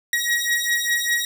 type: beating tone pair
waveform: sawtooth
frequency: 1897 / 1902 Hz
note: A#6 / A#6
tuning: +30 / +34 cents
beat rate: 5 Hz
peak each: -19 dBFS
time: 0.13-1.25 s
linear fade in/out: 2 ms
effects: none